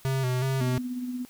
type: tone with vibrato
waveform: square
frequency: 130 Hz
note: C3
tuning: 11 cents flat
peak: -25 dBFS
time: 0.05-0.78 s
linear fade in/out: 0 ms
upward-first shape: square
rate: 2.7 Hz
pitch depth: 46 cents each way
type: tone with tremolo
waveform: sine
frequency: 248.9 Hz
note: B3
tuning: 14 cents sharp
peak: -28 dBFS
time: 0.61-1.25 s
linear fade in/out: 0 ms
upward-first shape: sine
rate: 17 Hz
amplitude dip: 40%
effects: white hiss -54 dBFS RMS until 1.29 s